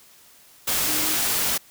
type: tone in noise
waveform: sine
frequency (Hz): 307.2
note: D#4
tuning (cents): -22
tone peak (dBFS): -33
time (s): 0.87-1.15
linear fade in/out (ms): 10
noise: white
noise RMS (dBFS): -23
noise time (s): 0.67-1.58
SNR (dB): -13
effects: white hiss -52 dBFS RMS until 1.7 s